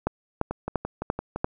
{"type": "two click trains", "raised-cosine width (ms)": 1, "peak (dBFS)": [-9, -15], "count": [5, 6], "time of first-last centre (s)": [[0.07, 1.445], [0.51, 1.36]], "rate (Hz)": [2.91, 5.88], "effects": []}